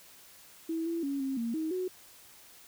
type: tone with pitch steps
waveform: sine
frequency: 326.1 / 334.6 / 278.6 / 268.7 / 231.7 / 316.8 / 367.9 Hz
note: E4 / E4 / C#4 / C4 / A#3 / D#4 / F#4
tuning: -19 / +26 / +9 / +46 / -10 / +31 / -10 cents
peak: -30 dBFS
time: 0.69-1.88 s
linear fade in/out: 5 ms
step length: 170 ms
effects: white hiss -55 dBFS RMS until 2.67 s